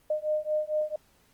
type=beating tone pair; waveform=sine; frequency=609 / 613.4 Hz; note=D#5 / D#5; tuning=-37 / -25 cents; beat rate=4.4 Hz; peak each=-29 dBFS; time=0.1-0.96 s; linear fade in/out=5 ms; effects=pink hiss -64 dBFS RMS until 1.33 s + Opus 24 kbps